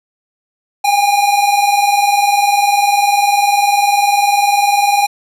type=tone pair together; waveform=square; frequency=795 / 815 Hz; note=G5 / G#5; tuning=+24 / -33 cents; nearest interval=unison; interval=43 cents; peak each=-16 / -12 dBFS; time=0.84-5.07 s; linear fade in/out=10 ms; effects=resampled to 32000 Hz + 8-bit